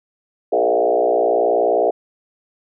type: tone with frequency modulation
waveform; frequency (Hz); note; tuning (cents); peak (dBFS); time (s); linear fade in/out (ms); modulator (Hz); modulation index
sine; 552; C#5; -7; -13; 0.52-1.91; 10; 59.2; 3
effects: none